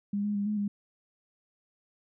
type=tone with pitch steps; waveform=sine; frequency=202.7 / 207.3 / 202 / 211.1 / 203.4 Hz; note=G#3 / G#3 / G#3 / G#3 / G#3; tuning=-42 / -3 / -48 / +29 / -36 cents; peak=-27 dBFS; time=0.13-0.68 s; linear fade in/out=5 ms; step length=110 ms; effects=none